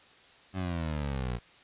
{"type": "exponential sweep", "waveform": "20% pulse", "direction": "down", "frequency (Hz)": [96.6, 58.27], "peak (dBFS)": -26, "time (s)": [0.53, 1.4], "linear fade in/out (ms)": 50, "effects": ["white hiss -57 dBFS RMS until 1.63 s", "resampled to 8000 Hz"]}